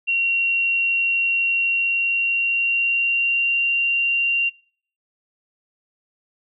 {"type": "tone with pitch glide", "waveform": "sine", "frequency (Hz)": [2746, 2767], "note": ["F7", "F7"], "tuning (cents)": [-30, -17], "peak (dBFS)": -17, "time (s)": [0.07, 4.5], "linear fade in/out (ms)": 20, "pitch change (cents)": 13, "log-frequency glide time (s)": [1.62, 3.6], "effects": ["noise-tail reverb RT60 0.5 s tail -23 dB re dry"]}